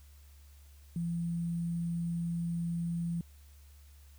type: tone with sample-and-hold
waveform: sine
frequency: 169.6 Hz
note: E3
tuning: 50 cents sharp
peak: -31 dBFS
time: 0.96-3.21 s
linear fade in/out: 2 ms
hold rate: 8820 Hz
effects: added 71 Hz sine -53 dBFS peak until 4.18 s + white hiss -65 dBFS RMS until 4.18 s